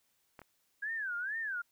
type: clicks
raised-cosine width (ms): 0.5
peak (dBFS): -33 / -36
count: 2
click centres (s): 0.392 / 0.417
type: tone with vibrato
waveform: sine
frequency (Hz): 1604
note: G6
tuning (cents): +39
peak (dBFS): -34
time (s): 0.82-1.62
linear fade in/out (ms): 10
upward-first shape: sine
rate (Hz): 2.2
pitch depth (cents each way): 230
effects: white hiss -75 dBFS RMS until 1.71 s